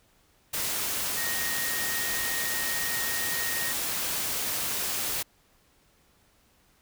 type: tone in noise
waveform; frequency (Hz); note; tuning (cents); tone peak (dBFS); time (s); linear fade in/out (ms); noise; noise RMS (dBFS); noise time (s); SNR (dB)
sine; 1864.7; A#6; 0; -33; 1.17-3.73; 10; white; -30; 0.53-5.23; -6
effects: pink hiss -64 dBFS RMS until 6.81 s

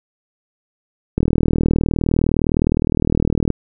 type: click train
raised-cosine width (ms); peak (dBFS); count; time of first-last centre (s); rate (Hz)
3; -3; 93; 1.18-3.503; 39.6
effects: none

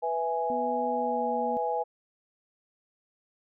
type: chord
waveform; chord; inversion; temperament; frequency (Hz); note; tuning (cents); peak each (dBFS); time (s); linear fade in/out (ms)
sine; E major; second; equal; 493.9 / 659.3 / 830.6; B4 / E5 / G#5; 0 / 0 / 0; -31 / -33 / -29; 0.02-1.84; 20
type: tone with pitch glide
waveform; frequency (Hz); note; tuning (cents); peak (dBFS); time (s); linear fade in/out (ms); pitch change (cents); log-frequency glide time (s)
sine; 246.9 to 240.3; B3 to B3; 0 to -47; -34; 0.5-1.57; 0; -47; 0.93-1.27
effects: none

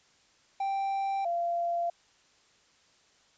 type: tone pair in turn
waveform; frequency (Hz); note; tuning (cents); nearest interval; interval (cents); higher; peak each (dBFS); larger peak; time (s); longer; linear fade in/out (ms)
triangle / sine; 784 / 687.8; G5 / F5; 0 / -27; major second; 227; first; -26 / -27; first; 0.6-1.25 / 1.25-1.9; neither; 5
effects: white hiss -64 dBFS RMS until 3.37 s + resampled to 16000 Hz

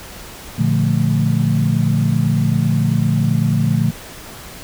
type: chord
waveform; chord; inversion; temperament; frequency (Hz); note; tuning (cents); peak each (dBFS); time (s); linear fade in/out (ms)
sine; Bb major seventh; none; equal; 116.54 / 146.83 / 174.61 / 220; Bb2 / D3 / F3 / A3; 0 / 0 / 0 / 0; -18 / -17 / -20 / -20; 0.58-3.91; 10
effects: pink hiss -35 dBFS RMS until 4.63 s

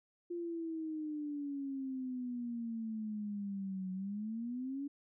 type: exponential two-way sweep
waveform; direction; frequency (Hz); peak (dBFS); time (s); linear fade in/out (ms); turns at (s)
sine; down then up; 349.2 to 185 to 287.3; -37; 0.3-4.88; 10; 3.92
effects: none

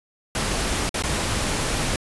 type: noise with dropouts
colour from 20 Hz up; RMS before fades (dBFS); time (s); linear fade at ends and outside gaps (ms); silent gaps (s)
pink; -24; 0.35-1.96; 2; 0.893-0.942 / 1.024-1.036
effects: resampled to 24000 Hz

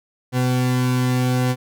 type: tone pair together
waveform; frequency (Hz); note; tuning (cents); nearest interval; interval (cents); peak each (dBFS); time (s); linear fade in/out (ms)
40% pulse; 126.37 / 252.4; B2 / B3; +40 / +38; octave; 1198; -17 / -25; 0.32-1.56; 50
effects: none

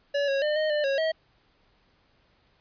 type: tone with pitch steps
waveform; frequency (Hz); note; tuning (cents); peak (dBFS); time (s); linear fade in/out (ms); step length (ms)
square; 569 / 549 / 602 / 619 / 597 / 548 / 640; C#5 / C#5 / D5 / D#5 / D5 / C#5 / D#5; +45 / -17 / +43 / -9 / +28 / -20 / +49; -24; 0.14-1.12; 10; 140
effects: pink hiss -65 dBFS RMS until 2.6 s + resampled to 11025 Hz

